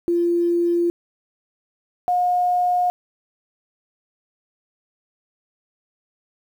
sine tone pair in turn, 344.5 / 717.4 Hz, F4 / F5, -24 / +46 cents, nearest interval octave + minor second, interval 1270 cents, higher second, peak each -16 dBFS, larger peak neither, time 0.08-0.9 / 2.08-2.9 s, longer neither, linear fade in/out 0 ms, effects 8-bit

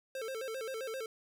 square tone with vibrato, 485.2 Hz, B4, 31 cents flat, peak -38 dBFS, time 0.15-1.06 s, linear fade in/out 2 ms, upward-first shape square, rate 7.6 Hz, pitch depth 150 cents each way, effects none

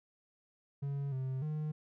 triangle tone with pitch steps, 140.2 / 131.3 / 152.9 Hz, C#3 / C3 / D#3, +20 / +6 / -30 cents, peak -32 dBFS, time 0.82-1.72 s, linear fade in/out 10 ms, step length 300 ms, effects none

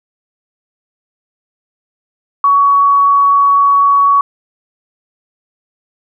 sine tone, 1124 Hz, C#6, 24 cents sharp, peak -6 dBFS, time 2.44-4.21 s, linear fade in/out 2 ms, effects none

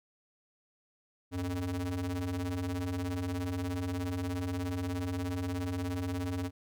square ring-modulated tone, 87.8 Hz, F2, 10 cents sharp, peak -30 dBFS, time 1.31-6.51 s, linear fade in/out 50 ms, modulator 184 Hz, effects none

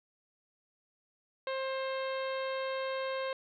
harmonic tone with a mistuned harmonic, 530 Hz, C5, 22 cents sharp, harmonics 1 / 2 / 3 / 4 / 5 / 6 / 7 / 8, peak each -34 / -40 / -44 / -46 / -48 / -50 / -51 / -52 dBFS, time 1.47-3.33 s, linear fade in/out 2 ms, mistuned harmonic 7, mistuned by +19 cents, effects none

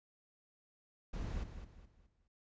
brown noise with echo, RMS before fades -40 dBFS, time 1.13-1.44 s, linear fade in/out 10 ms, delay 210 ms, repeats 4, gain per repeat -9 dB, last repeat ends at 2.28 s, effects noise-tail reverb RT60 0.1 s tail -26 dB re dry + resampled to 16000 Hz

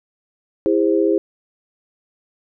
sine chord, E augmented, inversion none, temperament equal with one note detuned, 329.6 / 405.4 / 523.3 Hz, E4 / G#4 / B#4, 0 / -42 / 0 cents, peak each -17 / -17 / -21 dBFS, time 0.66-1.18 s, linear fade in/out 0 ms, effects none

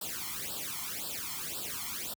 white noise with flanger, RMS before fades -38 dBFS, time 0.01-2.14 s, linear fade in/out 5 ms, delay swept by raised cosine 0.23 to 0.95 ms, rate 1.9 Hz, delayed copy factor +1, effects high-pass 60 Hz 12 dB/octave

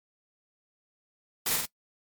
white noise with echo, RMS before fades -28 dBFS, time 1.46-1.56 s, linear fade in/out 2 ms, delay 48 ms, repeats 2, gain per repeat -3 dB, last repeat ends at 1.656 s, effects noise-tail reverb RT60 0.1 s tail -21 dB re dry + MP3 96 kbps

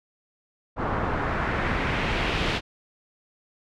pink noise with low-pass filter sweep, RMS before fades -26 dBFS, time 0.76-2.61 s, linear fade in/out 50 ms, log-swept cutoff 1100 to 3400 Hz, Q 1.6, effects none

